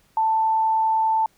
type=tone; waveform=sine; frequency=885 Hz; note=A5; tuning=10 cents sharp; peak=-17 dBFS; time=0.17-1.26 s; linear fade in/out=2 ms; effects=pink hiss -61 dBFS RMS until 1.37 s